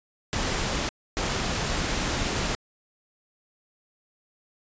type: noise bursts at uneven times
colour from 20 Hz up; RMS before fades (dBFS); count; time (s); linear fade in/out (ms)
pink; -27; 2; 0.33-0.89 / 1.17-2.55; 0
effects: resampled to 16000 Hz